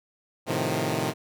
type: chord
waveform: 10% pulse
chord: F dominant seventh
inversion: first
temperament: equal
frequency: 110 / 130.81 / 155.56 / 174.61 Hz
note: A2 / C3 / Eb3 / F3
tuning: 0 / 0 / 0 / 0 cents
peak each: -23 / -22 / -21 / -24 dBFS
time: 0.46-1.14 s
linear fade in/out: 50 ms
effects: none